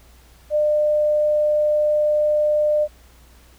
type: tone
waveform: sine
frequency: 601 Hz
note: D5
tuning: 40 cents sharp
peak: -15 dBFS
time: 0.5-2.88 s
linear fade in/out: 50 ms
effects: added 60 Hz sine -48 dBFS peak until 3.58 s + pink hiss -53 dBFS RMS until 3.58 s